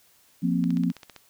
sine chord, F suspended fourth, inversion none, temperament equal, 174.61 / 233.1 / 261.6 Hz, F3 / Bb3 / C4, 0 / 0 / 0 cents, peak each -24 / -27 / -26 dBFS, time 0.42-0.92 s, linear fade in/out 20 ms
click train, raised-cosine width 0.2 ms, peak -25 dBFS, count 9, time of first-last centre 0.64-1.163 s, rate 15.3 Hz
effects white hiss -60 dBFS RMS until 1.29 s

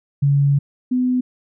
sine tone pair in turn, 141.2 / 251.6 Hz, C#3 / B3, +32 / +32 cents, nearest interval minor seventh, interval 1000 cents, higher second, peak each -12 / -15 dBFS, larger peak first, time 0.22-0.59 / 0.91-1.21 s, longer first, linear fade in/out 10 ms, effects none

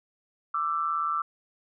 sine tone pair together, 1173 / 1331 Hz, D6 / E6, -2 / +16 cents, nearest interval major second, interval 218 cents, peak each -28 dBFS, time 0.54-1.22 s, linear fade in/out 5 ms, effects none

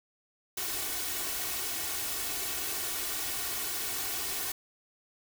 white noise with comb filter, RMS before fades -34 dBFS, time 0.57-4.52 s, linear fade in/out 5 ms, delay 2.7 ms, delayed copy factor +0.7, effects none

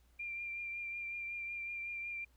sine tone with vibrato, 2382 Hz, D7, 24 cents sharp, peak -39 dBFS, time 0.19-2.25 s, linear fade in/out 10 ms, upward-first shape triangle, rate 5.4 Hz, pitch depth 26 cents each way, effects added 60 Hz sine -65 dBFS peak until 2.36 s + pink hiss -74 dBFS RMS until 2.36 s

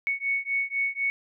sine beating tone pair, 2217 / 2221 Hz, C#7 / C#7, 0 / +3 cents, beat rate 4 Hz, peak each -28 dBFS, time 0.07-1.1 s, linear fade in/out 0 ms, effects none

